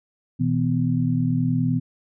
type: tone cluster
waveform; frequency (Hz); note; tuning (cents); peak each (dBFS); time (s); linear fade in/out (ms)
sine; 122 / 161.3 / 250.9; B2 / E3 / B3; -21 / -37 / +28; -23; 0.39-1.8; 20
effects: none